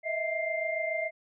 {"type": "tone cluster", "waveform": "sine", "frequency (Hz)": [633, 660, 2099], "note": ["D#5", "E5", "C7"], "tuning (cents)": [30, 2, 5], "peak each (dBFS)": [-33, -34, -32], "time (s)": [0.03, 1.11], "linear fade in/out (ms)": 50, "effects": []}